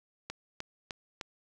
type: click train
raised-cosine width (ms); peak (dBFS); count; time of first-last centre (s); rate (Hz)
0.2; -20; 4; 0.3-1.212; 3.29
effects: none